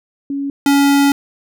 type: tone pair in turn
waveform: sine / square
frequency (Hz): 279.2 / 281.1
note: C#4 / C#4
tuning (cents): +13 / +24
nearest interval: unison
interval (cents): 11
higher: second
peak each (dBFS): -18 / -10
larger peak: second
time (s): 0.3-0.5 / 0.66-1.12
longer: second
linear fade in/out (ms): 2
effects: none